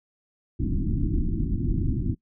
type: low-pass noise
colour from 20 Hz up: pink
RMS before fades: -25 dBFS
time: 0.59-2.15 s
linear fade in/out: 10 ms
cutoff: 340 Hz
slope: 96 dB/octave
effects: noise-tail reverb RT60 0.1 s tail -20 dB re dry